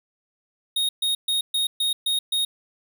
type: tone bursts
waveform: square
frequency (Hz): 3729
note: A#7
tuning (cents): 0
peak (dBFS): -21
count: 7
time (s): 0.76-2.45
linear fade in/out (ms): 5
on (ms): 130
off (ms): 130
effects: none